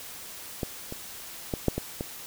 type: clicks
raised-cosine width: 2 ms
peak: -15 / -22 / -14 / -8 / -15 / -17 dBFS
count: 6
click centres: 0.632 / 0.924 / 1.538 / 1.683 / 1.78 / 2.009 s
effects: white hiss -42 dBFS RMS until 2.26 s